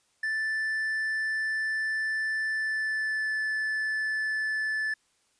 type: tone with pitch glide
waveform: triangle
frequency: 1760 to 1743.8 Hz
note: A6 to A6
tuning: 0 to -16 cents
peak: -25 dBFS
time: 0.23-4.94 s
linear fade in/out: 5 ms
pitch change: -16 cents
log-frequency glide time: 2.49-3.35 s
effects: white hiss -69 dBFS RMS until 5.39 s + resampled to 22050 Hz